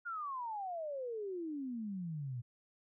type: exponential sweep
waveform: sine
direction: down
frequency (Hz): 1442 to 116.54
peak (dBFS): -38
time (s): 0.05-2.42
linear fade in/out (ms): 20
effects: none